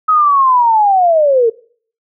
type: linear sweep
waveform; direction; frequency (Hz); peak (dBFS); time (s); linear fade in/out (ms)
sine; down; 1278 to 440; -7; 0.08-1.5; 10
effects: noise-tail reverb RT60 0.5 s tail -22 dB re dry

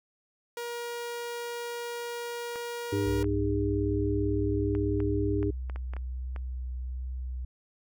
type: tone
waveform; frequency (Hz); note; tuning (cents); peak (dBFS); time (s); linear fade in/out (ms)
sawtooth; 475.1; A#4; +33; -30; 0.57-3.23; 2
type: clicks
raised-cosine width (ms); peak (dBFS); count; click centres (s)
0.5; -27; 10; 2.558 / 3.243 / 4.751 / 5.003 / 5.429 / 5.698 / 5.76 / 5.936 / 5.966 / 6.362
type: harmonic tone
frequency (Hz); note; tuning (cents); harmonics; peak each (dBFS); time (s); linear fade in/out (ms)
101.1; G#2; -46; 1 / 3 / 4; -30 / -30 / -30; 2.92-5.51; 10
type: tone with vibrato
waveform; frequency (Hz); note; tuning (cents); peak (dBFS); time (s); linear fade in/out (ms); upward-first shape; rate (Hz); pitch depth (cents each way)
sine; 63; B1; +35; -32; 3.06-7.45; 5; triangle; 1.3; 15
effects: none

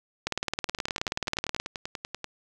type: two click trains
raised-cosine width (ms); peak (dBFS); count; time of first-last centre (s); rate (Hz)
0.2; -10 / -16; 26 / 17; 0.27-1.6 / 0.69-2.243; 18.8 / 10.3
effects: none

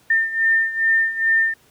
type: beating tone pair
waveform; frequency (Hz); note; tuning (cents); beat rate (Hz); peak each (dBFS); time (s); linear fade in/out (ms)
sine; 1804 / 1806.4; A6 / A6; +43 / +45; 2.4; -17 / -21; 0.1-1.54; 5
effects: pink hiss -55 dBFS RMS until 1.7 s + high-pass 80 Hz 12 dB/octave

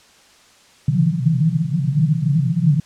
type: band-pass noise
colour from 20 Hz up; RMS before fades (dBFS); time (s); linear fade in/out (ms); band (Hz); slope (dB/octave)
white; -17; 0.88-2.8; 5; 130 to 170; 96
effects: white hiss -50 dBFS RMS until 2.85 s + low-pass 7000 Hz 12 dB/octave

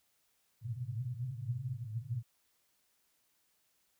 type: band-pass noise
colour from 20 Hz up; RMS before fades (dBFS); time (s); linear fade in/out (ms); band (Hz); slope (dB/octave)
pink; -39; 0.61-2.23; 50; 110 to 130; 96
effects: white hiss -75 dBFS RMS until 3.99 s

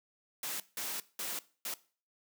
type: noise bursts at uneven times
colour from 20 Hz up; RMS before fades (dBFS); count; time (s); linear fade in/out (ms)
white; -38; 4; 0.43-0.6 / 0.77-1 / 1.19-1.39 / 1.65-1.74; 2
effects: noise-tail reverb RT60 0.4 s tail -19 dB re dry + high-pass 200 Hz 12 dB/octave

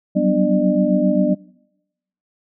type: tone cluster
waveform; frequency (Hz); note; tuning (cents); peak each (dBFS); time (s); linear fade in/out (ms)
sine; 185.9 / 193.5 / 246.2 / 295 / 602; F#3 / G3 / B3 / D4 / D5; +8 / -22 / -5 / +8 / +43; -20; 0.15-1.35; 20
effects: noise-tail reverb RT60 0.9 s tail -24 dB re dry

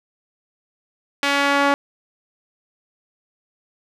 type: tone with band-pass filter sweep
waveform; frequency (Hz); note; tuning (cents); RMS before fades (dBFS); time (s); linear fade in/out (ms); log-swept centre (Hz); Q
sawtooth; 282; C#4; +30; -18; 1.23-1.74; 0; 2500 to 1100; 0.9
effects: none

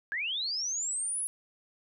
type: linear sweep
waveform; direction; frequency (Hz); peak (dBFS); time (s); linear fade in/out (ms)
sine; up; 1607 to 10630; -30; 0.12-1.27; 0
effects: none

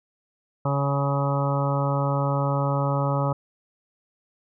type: harmonic tone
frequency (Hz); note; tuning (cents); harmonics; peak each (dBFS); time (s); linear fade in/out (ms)
140; C#3; +18; 1 / 2 / 3 / 4 / 5 / 6 / 7 / 8 / 9; -23 / -32 / -36 / -28 / -39 / -32 / -33 / -35 / -32; 0.65-3.33; 5
effects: none

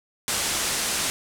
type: low-pass noise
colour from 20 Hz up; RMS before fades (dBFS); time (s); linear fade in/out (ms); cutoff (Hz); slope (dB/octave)
white; -26; 0.28-1.1; 0; 10000; 24
effects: none

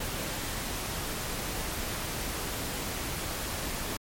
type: noise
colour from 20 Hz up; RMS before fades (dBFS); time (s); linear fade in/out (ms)
pink; -34; 0-3.97; 5
effects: MP3 64 kbps

